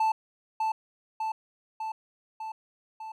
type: tone with echo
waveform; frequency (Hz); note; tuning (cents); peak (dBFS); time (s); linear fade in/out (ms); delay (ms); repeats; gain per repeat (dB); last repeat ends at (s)
triangle; 880; A5; 0; -20; 0-0.12; 5; 600; 5; -3; 3.12
effects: none